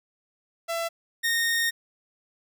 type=tone pair in turn; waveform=sawtooth; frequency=670 / 1847.5 Hz; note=E5 / A#6; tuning=+28 / -16 cents; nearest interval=octave + tritone; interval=1756 cents; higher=second; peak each=-23 / -19 dBFS; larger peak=second; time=0.68-0.89 / 1.23-1.71 s; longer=second; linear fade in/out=20 ms; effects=none